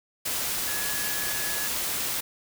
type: tone in noise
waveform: sine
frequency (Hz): 1691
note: G#6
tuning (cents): +31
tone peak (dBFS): -35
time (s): 0.67-1.68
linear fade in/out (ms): 10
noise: white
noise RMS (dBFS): -29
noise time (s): 0.25-2.21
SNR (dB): -9
effects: none